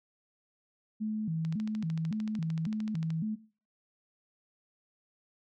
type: tone with vibrato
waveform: sine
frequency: 186.5 Hz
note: F#3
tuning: 14 cents sharp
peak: -30 dBFS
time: 1-3.36 s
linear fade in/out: 20 ms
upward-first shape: square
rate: 1.8 Hz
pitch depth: 250 cents each way
type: click train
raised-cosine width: 0.2 ms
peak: -29 dBFS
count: 23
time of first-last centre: 1.45-3.104 s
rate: 13.3 Hz
effects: noise-tail reverb RT60 0.4 s tail -19 dB re dry